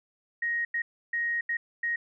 sine tone bursts at uneven times, 1876 Hz, A#6, 11 cents sharp, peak -26 dBFS, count 5, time 0.42-0.65 / 0.74-0.82 / 1.13-1.41 / 1.49-1.57 / 1.83-1.96 s, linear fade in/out 5 ms, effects none

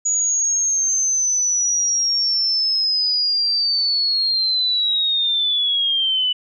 sine linear sweep, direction down, 6830 to 2967 Hz, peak -16 dBFS, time 0.05-6.33 s, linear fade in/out 10 ms, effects none

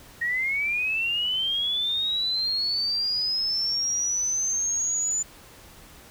sine linear sweep, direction up, 1864.7 to 7040 Hz, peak -23 dBFS, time 0.21-5.23 s, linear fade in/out 10 ms, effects pink hiss -49 dBFS RMS until 6.1 s

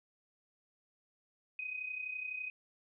sine tone with amplitude modulation, 2508 Hz, D#7, 13 cents sharp, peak -35 dBFS, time 1.59-2.5 s, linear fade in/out 2 ms, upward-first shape sine, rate 31.9 Hz, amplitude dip 65%, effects none

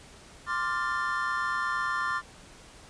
triangle chord, D minor seventh, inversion third, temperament equal with one note detuned, 1046.5 / 1174.7 / 1396.9 / 1779.4 Hz, C6 / D6 / F6 / A6, 0 / 0 / 0 / +19 cents, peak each -31 dBFS, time 0.46-2.22 s, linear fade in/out 50 ms, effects pink hiss -51 dBFS RMS until 2.89 s + resampled to 22050 Hz

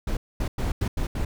brown noise bursts at uneven times, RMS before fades -25 dBFS, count 6, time 0.07-0.17 / 0.4-0.48 / 0.58-0.72 / 0.81-0.88 / 0.97-1.07 / 1.15-1.25 s, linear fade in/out 5 ms, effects none

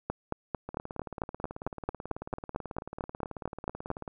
two click trains, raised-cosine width 1 ms, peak -16 / -24 dBFS, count 18 / 63, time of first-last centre 0.1-3.903 / 0.69-4.078 s, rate 4.47 / 18.3 Hz, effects none

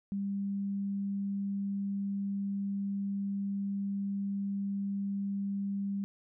sine tone, 198.7 Hz, G3, 24 cents sharp, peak -31 dBFS, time 0.12-6.04 s, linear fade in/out 0 ms, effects none

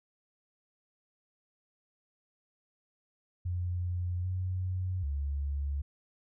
sine tone with pitch steps, 88.9 / 92 / 70.8 Hz, F2 / F#2 / C#2, +31 / -9 / +37 cents, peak -30 dBFS, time 3.45-5.82 s, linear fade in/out 10 ms, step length 790 ms, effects none

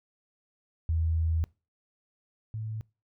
sine tone pair in turn, 81.2 / 109.59 Hz, E2 / A2, -26 / -6 cents, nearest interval perfect fourth, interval 520 cents, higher second, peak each -24 / -32 dBFS, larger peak first, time 0.89-1.44 / 2.54-2.81 s, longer first, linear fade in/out 0 ms, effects noise-tail reverb RT60 0.3 s tail -24 dB re dry

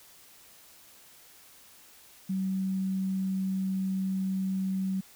sine tone, 190.4 Hz, F#3, 50 cents sharp, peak -27 dBFS, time 2.29-5.01 s, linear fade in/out 10 ms, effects white hiss -55 dBFS RMS until 5.15 s

